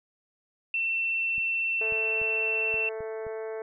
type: tone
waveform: sine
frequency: 2692 Hz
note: E7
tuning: 36 cents sharp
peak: -25 dBFS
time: 0.74-2.89 s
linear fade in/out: 2 ms
type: clicks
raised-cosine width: 5 ms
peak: -34 dBFS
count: 6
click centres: 1.381 / 1.923 / 2.216 / 2.742 / 3.006 / 3.267 s
type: harmonic tone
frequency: 220.6 Hz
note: A3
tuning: 5 cents sharp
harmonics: 2 / 3 / 4 / 5 / 6 / 7 / 8 / 9 / 10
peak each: -33 / -40 / -47 / -52 / -54 / -51 / -54 / -56 / -55 dBFS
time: 1.81-3.62 s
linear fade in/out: 2 ms
effects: none